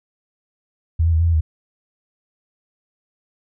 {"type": "tone with pitch steps", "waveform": "sine", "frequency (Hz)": [81.5, 83.5, 80.1, 84.4, 83.5, 78.5], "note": ["E2", "E2", "E2", "E2", "E2", "D#2"], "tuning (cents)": [-19, 23, -49, 41, 23, 16], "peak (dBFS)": -13, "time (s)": [0.99, 1.41], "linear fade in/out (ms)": 10, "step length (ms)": 70, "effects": []}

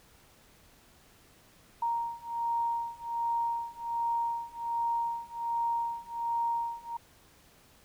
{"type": "beating tone pair", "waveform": "sine", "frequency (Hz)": [932.3, 933.6], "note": ["A#5", "A#5"], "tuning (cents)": [0, 2], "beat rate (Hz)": 1.3, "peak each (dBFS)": [-33, -32], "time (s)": [1.82, 6.97], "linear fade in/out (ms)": 5, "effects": ["pink hiss -60 dBFS RMS until 7.84 s"]}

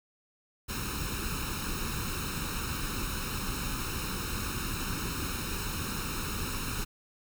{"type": "noise with comb filter", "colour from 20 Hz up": "pink", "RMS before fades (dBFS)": -34, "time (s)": [0.68, 6.85], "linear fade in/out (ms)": 20, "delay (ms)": 0.75, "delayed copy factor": 0.8, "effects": []}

